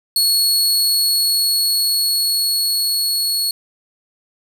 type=tone with level ramp; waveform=sawtooth; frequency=4357 Hz; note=C#8; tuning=31 cents flat; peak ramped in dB=-10 to -14 dBFS; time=0.16-3.51 s; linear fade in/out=2 ms; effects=none